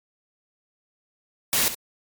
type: noise with echo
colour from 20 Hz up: white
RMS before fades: -21 dBFS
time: 1.53-1.68 s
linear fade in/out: 0 ms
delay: 66 ms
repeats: 1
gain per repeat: -11 dB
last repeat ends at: 1.746 s
effects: MP3 96 kbps